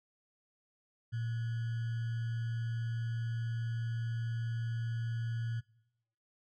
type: tone with sample-and-hold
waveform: sine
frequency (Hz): 115.6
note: A#2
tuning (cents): -14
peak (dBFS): -33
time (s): 1.12-5.61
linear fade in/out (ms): 20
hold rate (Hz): 1575
effects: noise-tail reverb RT60 0.9 s tail -23 dB re dry + low-pass 4000 Hz 12 dB/octave